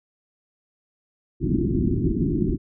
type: low-pass noise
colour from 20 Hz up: white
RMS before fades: -22 dBFS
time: 1.4-2.58 s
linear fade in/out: 50 ms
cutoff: 370 Hz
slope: 96 dB/octave
effects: none